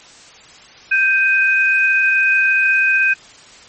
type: tone pair together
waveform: sine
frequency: 1568 / 2501 Hz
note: G6 / D#7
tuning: 0 / +8 cents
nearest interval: minor sixth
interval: 808 cents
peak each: -14 dBFS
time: 0.91-3.14 s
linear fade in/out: 10 ms
effects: white hiss -42 dBFS RMS until 3.68 s + MP3 32 kbps